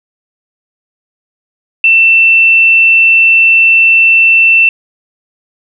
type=tone; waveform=sine; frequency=2680 Hz; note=E7; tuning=28 cents sharp; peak=-3 dBFS; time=1.84-4.69 s; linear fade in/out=2 ms; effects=none